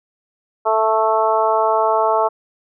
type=harmonic tone; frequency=220 Hz; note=A3; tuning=in tune; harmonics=2 / 3 / 4 / 5 / 6; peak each=-21 / -18 / -18 / -21 / -24 dBFS; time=0.65-2.29 s; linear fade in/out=20 ms; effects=none